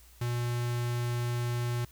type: tone with notch filter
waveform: square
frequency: 120.4 Hz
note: B2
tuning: 44 cents flat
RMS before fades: -31 dBFS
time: 0.21-1.85 s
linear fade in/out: 5 ms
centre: 510 Hz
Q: 1.8
effects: added 60 Hz sine -55 dBFS peak until 1.91 s + white hiss -59 dBFS RMS until 1.91 s